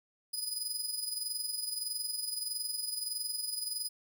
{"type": "tone with amplitude modulation", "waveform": "20% pulse", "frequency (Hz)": 4978, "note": "D#8", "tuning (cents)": 0, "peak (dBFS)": -26, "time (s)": [0.33, 3.89], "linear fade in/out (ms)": 10, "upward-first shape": "sine", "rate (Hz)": 21.6, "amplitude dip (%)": 60, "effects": []}